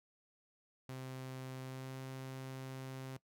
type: tone with pitch glide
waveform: sawtooth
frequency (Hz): 130.4 to 131.92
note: C3 to C3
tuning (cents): -5 to +15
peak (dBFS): -40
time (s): 0.89-3.17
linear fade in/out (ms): 2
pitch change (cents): +20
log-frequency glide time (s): 1.62-1.96
effects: noise-tail reverb RT60 0.1 s tail -19 dB re dry